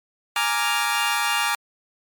20% pulse chord, Bb dominant seventh, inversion third, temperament equal, 830.6 / 932.3 / 1174.7 / 1396.9 Hz, Ab5 / Bb5 / D6 / F6, 0 / 0 / 0 / 0 cents, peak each -21 dBFS, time 0.36-1.55 s, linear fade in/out 2 ms, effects MP3 96 kbps

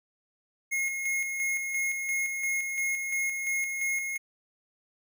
square tone with tremolo, 2157 Hz, C#7, 48 cents flat, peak -27 dBFS, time 0.71-4.18 s, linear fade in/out 20 ms, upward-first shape square, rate 2.9 Hz, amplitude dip 40%, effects none

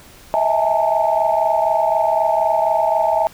sine tone cluster, 637 / 661 / 833 / 900 Hz, D#5 / E5 / G#5 / A5, +41 / +5 / +5 / +39 cents, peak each -19 dBFS, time 0.34-3.27 s, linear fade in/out 0 ms, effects tanh soft clip ceiling -4 dBFS + pink hiss -44 dBFS RMS until 3.33 s

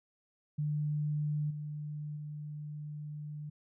sine tone with level steps, 149.4 Hz, D3, 30 cents sharp, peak -30 / -37 / -39 dBFS, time 0.58-3.5 s, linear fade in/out 10 ms, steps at 1.5 / 2.16 s, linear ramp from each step 10 ms, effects none

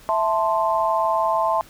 sine chord, A minor, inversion second, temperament equal, 659.3 / 880 / 1046.5 Hz, E5 / A5 / C6, 0 / 0 / 0 cents, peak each -22 dBFS, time 0.09-1.61 s, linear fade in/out 0 ms, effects pink hiss -48 dBFS RMS until 1.69 s

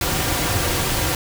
pink noise with comb filter, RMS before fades -21 dBFS, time 0.01-1.15 s, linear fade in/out 2 ms, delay 4.7 ms, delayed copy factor -0.5, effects none

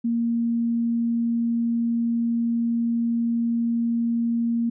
sine tone, 233.1 Hz, A#3, in tune, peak -20 dBFS, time 0.04-4.7 s, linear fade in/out 10 ms, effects none

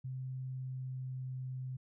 sine tone with pitch glide, 130 to 129.18 Hz, C3 to C3, -11 to -22 cents, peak -38 dBFS, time 0.04-1.77 s, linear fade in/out 10 ms, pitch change -11 cents, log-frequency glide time 0.41-1.34 s, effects none

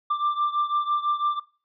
triangle beating tone pair, 1181 / 1187 Hz, D6 / D6, +9 / +18 cents, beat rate 6 Hz, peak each -22 / -25 dBFS, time 0.1-1.4 s, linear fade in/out 10 ms, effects noise-tail reverb RT60 0.4 s tail -22 dB re dry + resampled to 11025 Hz

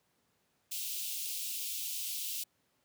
white high-pass noise, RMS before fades -38 dBFS, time 0.71-2.44 s, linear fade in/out 10 ms, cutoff 2600 Hz, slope 48 dB/octave, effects pink hiss -75 dBFS RMS until 2.84 s + high-pass 100 Hz 12 dB/octave

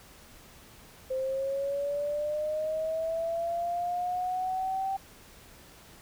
sine linear sweep, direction up, 519 to 779 Hz, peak -28 dBFS, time 1.1-4.97 s, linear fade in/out 10 ms, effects pink hiss -53 dBFS RMS until 6.01 s

